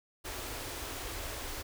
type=band-stop noise; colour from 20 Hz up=pink; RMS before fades=-40 dBFS; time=0.24-1.63 s; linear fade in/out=20 ms; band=120 to 260 Hz; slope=48 dB/octave; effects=none